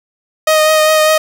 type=tone with vibrato; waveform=sawtooth; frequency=622.3 Hz; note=D#5; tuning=in tune; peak=-4 dBFS; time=0.47-1.18 s; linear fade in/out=5 ms; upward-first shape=triangle; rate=5 Hz; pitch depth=19 cents each way; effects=none